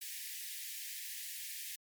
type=high-pass noise; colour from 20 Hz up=white; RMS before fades=-44 dBFS; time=0.01-1.76 s; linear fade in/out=10 ms; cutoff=1700 Hz; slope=96 dB/octave; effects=MP3 96 kbps